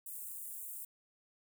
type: high-pass noise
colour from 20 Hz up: white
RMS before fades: -45 dBFS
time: 0.06-0.85 s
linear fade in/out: 5 ms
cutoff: 8000 Hz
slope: 48 dB/octave
effects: none